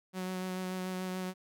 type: tone with vibrato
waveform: sawtooth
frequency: 185 Hz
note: F#3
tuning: in tune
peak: -31 dBFS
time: 0.13-1.34 s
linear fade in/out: 50 ms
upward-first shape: sine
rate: 6.9 Hz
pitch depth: 14 cents each way
effects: none